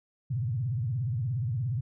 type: tone with vibrato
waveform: sine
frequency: 120.4 Hz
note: B2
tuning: 44 cents flat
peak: -27 dBFS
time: 0.3-1.81 s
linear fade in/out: 10 ms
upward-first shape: sine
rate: 17 Hz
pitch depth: 270 cents each way
effects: none